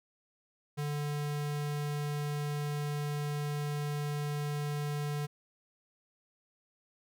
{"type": "tone", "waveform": "square", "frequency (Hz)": 146.83, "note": "D3", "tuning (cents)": 0, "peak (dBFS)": -33, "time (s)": [0.77, 5.27], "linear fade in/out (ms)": 20, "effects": []}